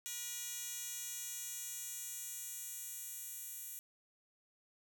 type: tone with high-pass filter sweep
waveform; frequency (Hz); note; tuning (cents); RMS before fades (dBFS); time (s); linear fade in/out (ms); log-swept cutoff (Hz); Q
10% pulse; 480; B4; -49; -45; 0.06-3.79; 0; 5200 to 10000; 1.1
effects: none